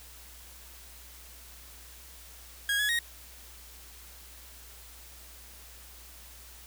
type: tone with pitch steps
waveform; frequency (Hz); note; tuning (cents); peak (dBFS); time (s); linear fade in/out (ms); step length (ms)
30% pulse; 1642 / 1688 / 1874; G#6 / G#6 / A#6; -20 / +28 / +9; -23; 2.69-2.99; 2; 100
effects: added 60 Hz sine -52 dBFS peak until 6.66 s + white hiss -51 dBFS RMS until 6.66 s